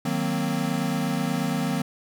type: chord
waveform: square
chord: C half-diminished seventh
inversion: first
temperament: equal with one note detuned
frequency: 154.94 / 185 / 233.1 / 261.6 Hz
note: Eb3 / Gb3 / Bb3 / C4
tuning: -7 / 0 / 0 / 0 cents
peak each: -30 dBFS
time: 0.05-1.82 s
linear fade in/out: 5 ms
effects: none